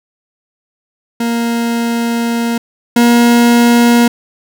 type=tone pair in turn; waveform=40% pulse; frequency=233.5 / 237.4 Hz; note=A#3 / A#3; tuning=+3 / +32 cents; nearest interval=unison; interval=29 cents; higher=second; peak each=-12 / -5 dBFS; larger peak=second; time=1.2-2.58 / 2.96-4.08 s; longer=first; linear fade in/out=5 ms; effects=none